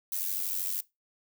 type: noise with amplitude modulation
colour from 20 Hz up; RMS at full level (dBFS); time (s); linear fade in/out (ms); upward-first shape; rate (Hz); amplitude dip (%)
violet; -29; 0.12-0.81; 5; sine; 92.9; 70
effects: noise-tail reverb RT60 0.2 s tail -20 dB re dry